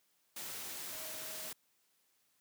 sine tone in noise, 630 Hz, D#5, 21 cents sharp, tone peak -54 dBFS, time 0.92-1.49 s, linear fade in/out 5 ms, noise white, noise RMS -44 dBFS, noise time 0.36-1.53 s, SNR -13 dB, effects white hiss -75 dBFS RMS until 2.4 s + high-pass 100 Hz 12 dB/octave

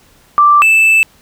sine / triangle tone pair in turn, 1174.7 / 2637 Hz, D6 / E7, 0 / 0 cents, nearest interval octave + major second, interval 1400 cents, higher second, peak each -4 dBFS, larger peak neither, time 0.38-0.62 / 0.62-1.03 s, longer second, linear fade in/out 0 ms, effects pink hiss -48 dBFS RMS until 1.21 s

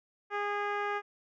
10% pulse tone with low-pass filter, 410 Hz, G#4, 22 cents flat, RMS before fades -33 dBFS, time 0.3-1.02 s, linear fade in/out 50 ms, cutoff 1700 Hz, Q 0.97, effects none

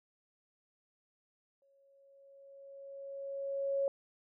sine tone with exponential growth, 552 Hz, C#5, 7 cents flat, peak -28 dBFS, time 1.62-3.88 s, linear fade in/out 1 ms, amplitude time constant 490 ms, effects none

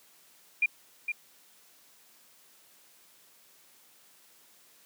sine tone with echo, 2404 Hz, D7, 40 cents sharp, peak -21 dBFS, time 0.62-0.66 s, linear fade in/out 5 ms, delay 460 ms, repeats 1, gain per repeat -7 dB, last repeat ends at 1.12 s, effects white hiss -60 dBFS RMS until 4.85 s + high-pass 150 Hz 12 dB/octave

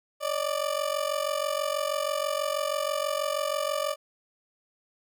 30% pulse ring-modulated tone, 590 Hz, D5, 8 cents sharp, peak -21 dBFS, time 0.2-3.96 s, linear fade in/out 50 ms, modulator 23.1 Hz, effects none

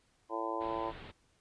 harmonic tone, 112.4 Hz, A2, 37 cents sharp, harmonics 3 / 4 / 5 / 6 / 7 / 8 / 9, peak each -40 / -43 / -41 / -44 / -44 / -41 / -39 dBFS, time 0.29-0.93 s, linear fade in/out 50 ms
pink low-pass noise, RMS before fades -49 dBFS, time 0.6-1.12 s, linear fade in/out 20 ms, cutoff 4000 Hz, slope 48 dB/octave
effects pink hiss -71 dBFS RMS until 1.4 s + resampled to 22050 Hz

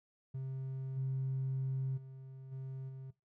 triangle tone with level steps, 132.7 Hz, C3, 25 cents sharp, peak -35 / -29 / -45 / -38 / -42 dBFS, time 0.34-3.11 s, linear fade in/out 10 ms, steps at 0.96 / 1.96 / 2.51 / 2.88 s, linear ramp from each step 20 ms, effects noise-tail reverb RT60 0.2 s tail -19 dB re dry + tanh soft clip ceiling -31 dBFS

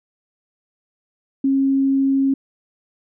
sine tone, 271.3 Hz, C#4, 37 cents flat, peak -14 dBFS, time 1.44-2.34 s, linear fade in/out 5 ms, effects none

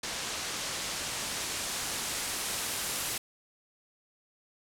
white noise with low-pass filter sweep, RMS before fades -35 dBFS, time 0.03-3.18 s, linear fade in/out 5 ms, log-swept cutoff 6500 to 12000 Hz, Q 0.76, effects none

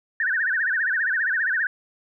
sine tone with vibrato, 1664 Hz, G#6, 3 cents sharp, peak -20 dBFS, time 0.2-1.67 s, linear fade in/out 2 ms, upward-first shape sine, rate 15 Hz, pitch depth 200 cents each way, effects none

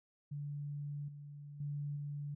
sine tone with level steps, 144.9 Hz, D3, 23 cents flat, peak -39 / -47 / -37 / -39 dBFS, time 0.31-2.35 s, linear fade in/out 10 ms, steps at 1.08 / 1.6 / 1.96 s, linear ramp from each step 5 ms, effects none

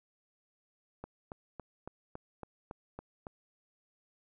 click train, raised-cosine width 1 ms, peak -28 dBFS, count 9, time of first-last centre 1.04-3.268 s, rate 3.59 Hz, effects none

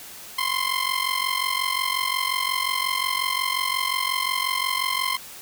15% pulse ring-modulated tone, 1046.5 Hz, C6, in tune, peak -13 dBFS, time 0.38-5.17 s, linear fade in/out 5 ms, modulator 22.8 Hz, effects white hiss -41 dBFS RMS until 5.41 s

